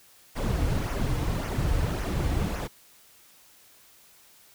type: noise with flanger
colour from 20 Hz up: brown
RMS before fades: -27 dBFS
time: 0.35-2.68 s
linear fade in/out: 20 ms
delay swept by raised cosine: 0.23 to 5.13 ms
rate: 1.8 Hz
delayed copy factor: -0.6
effects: white hiss -56 dBFS RMS until 4.54 s